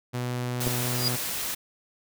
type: tone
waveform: sawtooth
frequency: 123.47 Hz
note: B2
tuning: in tune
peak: -24 dBFS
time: 0.13-1.17 s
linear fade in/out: 20 ms
type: noise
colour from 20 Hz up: white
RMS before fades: -31 dBFS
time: 0.6-1.55 s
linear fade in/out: 10 ms
type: clicks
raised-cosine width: 2 ms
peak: -18 dBFS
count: 2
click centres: 0.668 / 0.676 s
type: tone with exponential growth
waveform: sine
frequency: 4857 Hz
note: D#8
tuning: 43 cents flat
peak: -20 dBFS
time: 0.9-1.08 s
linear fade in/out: 1 ms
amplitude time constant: 39 ms
effects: none